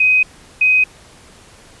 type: tone pair in turn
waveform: sine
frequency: 2514 / 2514 Hz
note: D#7 / D#7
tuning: +17 / +17 cents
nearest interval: unison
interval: 0 cents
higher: neither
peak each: -9 dBFS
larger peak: neither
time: 0-0.23 / 0.61-0.84 s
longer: neither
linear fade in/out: 5 ms
effects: pink hiss -44 dBFS RMS until 1.8 s + resampled to 24000 Hz